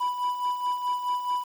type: tone with tremolo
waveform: triangle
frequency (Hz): 988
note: B5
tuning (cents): 0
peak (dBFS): -21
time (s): 0-1.44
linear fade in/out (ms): 10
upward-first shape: sine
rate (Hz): 4.7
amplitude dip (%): 60
effects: 8-bit